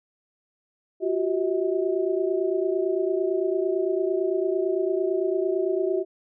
sine tone cluster, 353.7 / 382.6 / 639 Hz, F4 / G4 / D#5, +22 / -42 / +46 cents, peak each -26 / -24 / -30 dBFS, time 1-6.05 s, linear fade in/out 50 ms, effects none

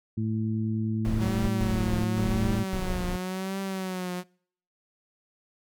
harmonic tone, 110 Hz, A2, in tune, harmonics 1 / 2 / 3, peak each -28 / -29 / -37 dBFS, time 0.17-2.64 s, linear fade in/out 10 ms
brown noise bursts, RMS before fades -31 dBFS, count 4, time 1.05-3.16 s, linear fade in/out 0 ms, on 430 ms, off 130 ms
sawtooth tone with vibrato, 186.8 Hz, F#3, 17 cents sharp, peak -26 dBFS, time 1.18-4.24 s, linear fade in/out 50 ms, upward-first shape triangle, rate 0.93 Hz, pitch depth 76 cents each way
effects noise-tail reverb RT60 0.6 s tail -26 dB re dry

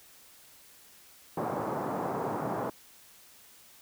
white band-pass noise, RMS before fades -33 dBFS, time 1.37-2.7 s, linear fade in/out 5 ms, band 120 to 1000 Hz, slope 24 dB/octave, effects white hiss -56 dBFS RMS until 3.81 s

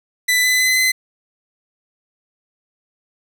sawtooth tone with pitch steps, 1994 / 2009 / 2024 / 2039 Hz, B6 / B6 / B6 / C7, +16 / +29 / +42 / -45 cents, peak -10 dBFS, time 0.28-0.92 s, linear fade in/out 10 ms, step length 160 ms, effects none

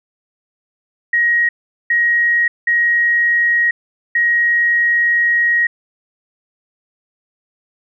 sine tone bursts at uneven times, 1889 Hz, A#6, 22 cents sharp, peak -11 dBFS, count 4, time 1.13-1.49 / 1.9-2.48 / 2.67-3.71 / 4.15-5.67 s, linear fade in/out 5 ms, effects none

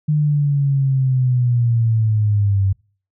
sine linear sweep, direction down, 152.2 to 95.4 Hz, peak -13 dBFS, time 0.08-2.73 s, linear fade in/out 10 ms, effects noise-tail reverb RT60 0.4 s tail -25 dB re dry

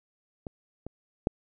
clicks, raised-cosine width 2 ms, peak -23 / -24 / -10 dBFS, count 3, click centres 0.468 / 0.866 / 1.271 s, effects none

